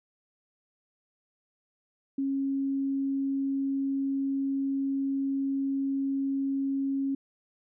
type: tone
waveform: sine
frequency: 273.2 Hz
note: C#4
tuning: 25 cents flat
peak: -26 dBFS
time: 2.18-7.15 s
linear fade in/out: 5 ms
effects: none